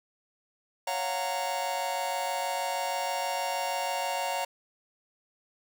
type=chord; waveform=45% pulse; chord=Gb major seventh; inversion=second; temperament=just; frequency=555 / 693.7 / 740 / 925 Hz; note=Db5 / F5 / Gb5 / Bb5; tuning=+2 / -12 / 0 / -14 cents; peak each=-36 / -36 / -35 / -33 dBFS; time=0.87-4.45 s; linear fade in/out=5 ms; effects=none

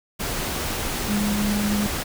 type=tone in noise; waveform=sine; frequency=206.7 Hz; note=G#3; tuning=8 cents flat; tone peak=-21 dBFS; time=1.08-1.88 s; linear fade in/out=20 ms; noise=pink; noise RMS=-27 dBFS; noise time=0.19-2.04 s; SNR=+3 dB; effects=none

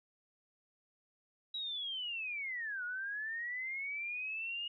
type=linear two-way sweep; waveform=sine; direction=down then up; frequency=3889 to 1430 to 2873 Hz; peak=-37 dBFS; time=1.54-4.68 s; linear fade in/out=5 ms; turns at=2.84 s; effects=none

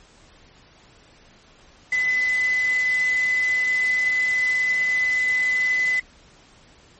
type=tone in noise; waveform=sine; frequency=2011 Hz; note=B6; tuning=31 cents sharp; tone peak=-18 dBFS; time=1.92-6 s; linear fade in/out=5 ms; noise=white; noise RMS=-35 dBFS; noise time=1.92-6 s; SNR=+14 dB; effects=pink hiss -52 dBFS RMS until 6.99 s + MP3 32 kbps

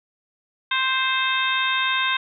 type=harmonic tone with a mistuned harmonic; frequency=523.3 Hz; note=C5; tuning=in tune; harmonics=2 / 3 / 4 / 5 / 6 / 7; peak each=-25 / -25 / -28 / -27 / -31 / -26 dBFS; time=0.71-2.17 s; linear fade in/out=5 ms; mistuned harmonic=6; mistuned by=+26 cents; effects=none

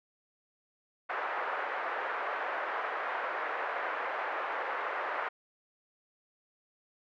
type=band-pass noise; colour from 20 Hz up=white; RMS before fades=-35 dBFS; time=1.09-5.29 s; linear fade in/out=10 ms; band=480 to 1700 Hz; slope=24 dB/octave; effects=none

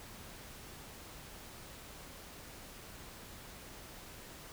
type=silence; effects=pink hiss -51 dBFS RMS until 4.52 s

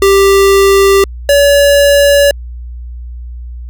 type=tone pair in turn; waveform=square; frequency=393.3 / 568.8 Hz; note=G4 / C#5; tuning=+6 / +45 cents; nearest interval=tritone; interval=639 cents; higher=second; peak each=-5 dBFS; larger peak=neither; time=0.02-1.04 / 1.29-2.31 s; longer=neither; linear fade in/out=2 ms; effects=added 60 Hz sine -22 dBFS peak until 3.69 s

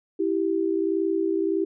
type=tone pair together; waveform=sine; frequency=328.4 / 390 Hz; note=E4 / G4; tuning=-6 / -9 cents; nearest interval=minor third; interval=297 cents; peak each=-24 dBFS; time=0.19-1.65 s; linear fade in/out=10 ms; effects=none

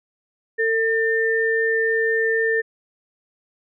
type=tone pair together; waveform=sine; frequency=450.3 / 1799 Hz; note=A4 / A6; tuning=+40 / +38 cents; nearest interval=2 octaves; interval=2398 cents; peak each=-20 dBFS; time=0.58-2.62 s; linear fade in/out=20 ms; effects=none

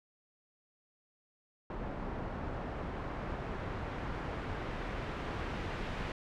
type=noise with low-pass filter sweep; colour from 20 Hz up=pink; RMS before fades=-39 dBFS; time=1.7-6.12 s; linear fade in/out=2 ms; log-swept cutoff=1100 to 2500 Hz; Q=0.77; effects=none

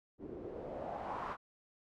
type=noise with low-pass filter sweep; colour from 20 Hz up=white; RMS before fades=-43 dBFS; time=0.18-1.37 s; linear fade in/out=50 ms; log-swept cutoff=310 to 1200 Hz; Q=3.3; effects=none

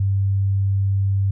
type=tone; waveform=sine; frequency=98 Hz; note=G2; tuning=in tune; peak=-16 dBFS; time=0-1.31 s; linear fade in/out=5 ms; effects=none

